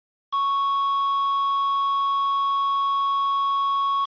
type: tone with quantisation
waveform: triangle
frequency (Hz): 1108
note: C#6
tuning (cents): -1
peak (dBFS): -18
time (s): 0.32-4.06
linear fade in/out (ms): 20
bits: 5
effects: resampled to 11025 Hz